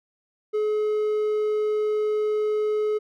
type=tone; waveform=triangle; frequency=425.5 Hz; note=G#4; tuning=42 cents sharp; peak=-19 dBFS; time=0.53-2.99 s; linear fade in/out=20 ms; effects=none